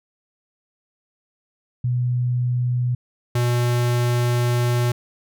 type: tone pair in turn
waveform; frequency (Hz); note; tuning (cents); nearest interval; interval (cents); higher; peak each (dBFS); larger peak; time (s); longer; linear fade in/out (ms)
sine / square; 123.47 / 121.28; B2 / B2; 0 / -31; unison; 31; first; -18; neither; 1.84-2.95 / 3.35-4.92; second; 5
effects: none